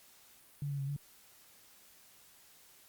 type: tone with pitch steps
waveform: sine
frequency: 143.1 / 140.8 / 137.2 / 143 Hz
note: D3 / C#3 / C#3 / D3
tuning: -45 / +27 / -17 / -46 cents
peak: -34 dBFS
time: 0.62-0.964 s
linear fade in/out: 2 ms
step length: 86 ms
effects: white hiss -61 dBFS RMS until 2.88 s + Opus 48 kbps